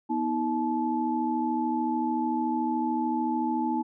sine tone cluster, 244.9 / 318.5 / 865 Hz, B3 / D#4 / A5, -14 / +41 / -30 cents, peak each -29 dBFS, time 0.09-3.83 s, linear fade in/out 20 ms, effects none

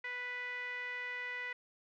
5% pulse tone with low-pass filter, 493.9 Hz, B4, in tune, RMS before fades -41 dBFS, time 0.04-1.53 s, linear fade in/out 5 ms, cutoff 2000 Hz, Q 5.4, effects none

